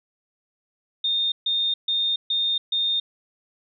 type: tone bursts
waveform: sine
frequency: 3653 Hz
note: A#7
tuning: 36 cents flat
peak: -20 dBFS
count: 5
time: 1.04-3 s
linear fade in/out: 5 ms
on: 280 ms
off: 140 ms
effects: none